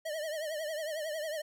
square tone with vibrato, 620 Hz, D#5, 6 cents flat, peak -35 dBFS, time 0.05-1.42 s, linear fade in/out 10 ms, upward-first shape triangle, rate 11 Hz, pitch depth 110 cents each way, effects none

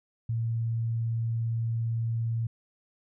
sine tone, 114.7 Hz, A#2, 28 cents flat, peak -26 dBFS, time 0.29-2.47 s, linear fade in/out 5 ms, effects none

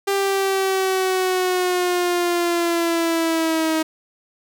sawtooth linear sweep, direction down, 396.5 to 316.2 Hz, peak -14 dBFS, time 0.07-3.83 s, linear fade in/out 10 ms, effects none

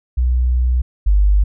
sine tone pair in turn, 61.9 / 50.06 Hz, B1 / G1, +5 / +37 cents, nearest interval major third, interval 368 cents, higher first, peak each -12 / -9 dBFS, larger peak second, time 0.17-0.82 / 1.06-1.44 s, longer first, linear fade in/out 10 ms, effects none

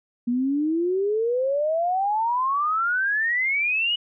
sine exponential sweep, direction up, 235.8 to 2960 Hz, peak -20 dBFS, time 0.27-3.96 s, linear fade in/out 10 ms, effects none

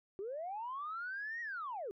sine linear two-way sweep, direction up then down, 370 to 1909 to 370 Hz, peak -38 dBFS, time 0.19-1.91 s, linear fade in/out 0 ms, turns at 1.41 s, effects tanh soft clip ceiling -34 dBFS

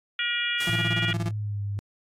harmonic tone, 477.5 Hz, A#4, 42 cents sharp, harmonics 3 / 4 / 5 / 6 / 7, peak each -31 / -31 / -31 / -31 / -31 dBFS, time 0.19-1.13 s, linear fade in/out 2 ms
white noise with exponential decay, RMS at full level -32 dBFS, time 0.6-1.16 s, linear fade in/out 5 ms, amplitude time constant 120 ms
35% pulse tone with tremolo, 170 Hz, F3, 46 cents flat, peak -25 dBFS, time 0.67-1.31 s, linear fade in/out 2 ms, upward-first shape square, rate 17 Hz, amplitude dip 80%
sine tone with pitch glide, 112.8 to 101.08 Hz, A2 to G#2, +44 to -46 cents, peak -27 dBFS, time 0.69-1.79 s, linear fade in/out 0 ms, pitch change -190 cents, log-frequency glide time 0.98-1.62 s
effects low-pass 11000 Hz 12 dB/octave + AAC 64 kbps

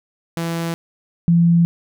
sawtooth / sine tone pair in turn, 167 / 169.82 Hz, E3 / F3, +23 / -48 cents, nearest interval unison, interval 29 cents, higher second, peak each -17 / -10 dBFS, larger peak second, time 0.37-0.74 / 1.28-1.65 s, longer neither, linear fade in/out 0 ms, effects none

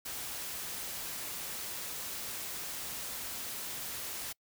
white noise, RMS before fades -40 dBFS, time 0.05-4.33 s, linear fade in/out 10 ms, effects noise-tail reverb RT60 0.1 s tail -26 dB re dry

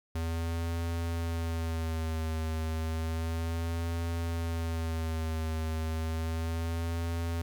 square tone with vibrato, 81.9 Hz, E2, 11 cents flat, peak -31 dBFS, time 0.15-7.42 s, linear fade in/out 5 ms, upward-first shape sine, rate 0.32 Hz, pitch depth 44 cents each way, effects 11-bit

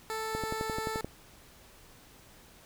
15% pulse tone, 440.6 Hz, A4, 2 cents sharp, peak -27 dBFS, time 0.1-1.01 s, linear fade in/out 0 ms
click train, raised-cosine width 2 ms, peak -21 dBFS, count 9, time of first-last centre 0.35-1.046 s, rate 11.5 Hz
effects pink hiss -56 dBFS RMS until 2.65 s

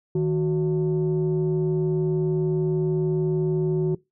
sine tone pair together, 156.56 / 370 Hz, D#3 / F#4, +11 / 0 cents, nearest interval octave + minor third, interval 1489 cents, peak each -21 dBFS, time 0.15-3.95 s, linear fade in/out 5 ms, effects noise-tail reverb RT60 0.2 s tail -22 dB re dry + tanh soft clip ceiling -16 dBFS

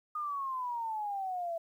sine exponential sweep, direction down, 1234 to 659.3 Hz, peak -33 dBFS, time 0.15-1.58 s, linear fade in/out 5 ms, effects 11-bit

